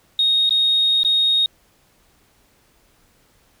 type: tone with dropouts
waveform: sine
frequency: 3729 Hz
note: A#7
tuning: in tune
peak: -13 dBFS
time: 0.19-1.46 s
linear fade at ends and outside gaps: 2 ms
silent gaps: 0.494-0.507 / 1.033-1.048 s
effects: tanh soft clip ceiling -9 dBFS + pink hiss -58 dBFS RMS until 3.6 s